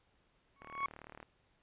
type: tone with exponential growth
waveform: 35% pulse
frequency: 1108.7 Hz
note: C#6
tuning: in tune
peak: -28 dBFS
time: 0.56-0.86 s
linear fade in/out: 2 ms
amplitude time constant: 64 ms
type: click train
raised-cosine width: 0.5 ms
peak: -34 dBFS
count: 24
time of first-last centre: 0.62-1.228 s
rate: 37.8 Hz
effects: pink hiss -73 dBFS RMS until 1.62 s + resampled to 8000 Hz